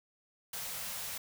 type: band-stop noise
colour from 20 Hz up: white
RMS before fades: -40 dBFS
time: 0.53-1.18 s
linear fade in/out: 5 ms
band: 230 to 460 Hz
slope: 48 dB/octave
effects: none